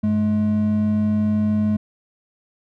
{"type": "tone pair together", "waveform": "triangle", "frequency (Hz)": [99.56, 212.3], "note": ["G2", "G#3"], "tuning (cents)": [27, 38], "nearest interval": "octave + minor second", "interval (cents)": 1311, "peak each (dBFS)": [-23, -15], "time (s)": [0.03, 1.77], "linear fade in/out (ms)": 10, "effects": []}